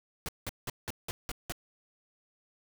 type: noise bursts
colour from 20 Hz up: pink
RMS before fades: -36 dBFS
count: 7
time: 0.26-1.522 s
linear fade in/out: 0 ms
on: 26 ms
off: 180 ms
effects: none